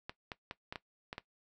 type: clicks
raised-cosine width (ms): 0.3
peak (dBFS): -24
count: 7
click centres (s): 0.095 / 0.318 / 0.511 / 0.725 / 0.758 / 1.129 / 1.181
effects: noise-tail reverb RT60 0.1 s tail -17 dB re dry